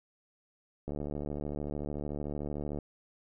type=click train; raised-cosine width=2 ms; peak=-24 dBFS; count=141; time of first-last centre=0.88-2.787 s; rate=73.4 Hz; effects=none